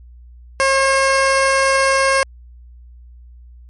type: tone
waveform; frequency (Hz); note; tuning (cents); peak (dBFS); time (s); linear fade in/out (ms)
15% pulse; 539; C#5; -49; -6; 0.6-2.23; 0
effects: added 60 Hz sine -38 dBFS peak until 3.69 s + MP3 48 kbps